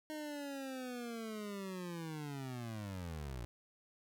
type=linear sweep; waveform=25% pulse; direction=down; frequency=309.9 to 56.4 Hz; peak=-38 dBFS; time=0.1-3.45 s; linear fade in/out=0 ms; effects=none